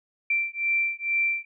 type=beating tone pair; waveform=sine; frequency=2349 / 2351.2 Hz; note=D7 / D7; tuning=0 / +1 cents; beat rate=2.2 Hz; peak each=-26 dBFS; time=0.3-1.45 s; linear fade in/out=5 ms; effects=none